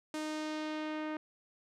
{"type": "tone with low-pass filter sweep", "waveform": "sawtooth", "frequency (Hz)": 308.3, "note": "D#4", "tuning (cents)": -16, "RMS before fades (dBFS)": -38, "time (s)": [0.14, 1.17], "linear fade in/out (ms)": 2, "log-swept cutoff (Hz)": [9200, 2000], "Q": 1, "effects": []}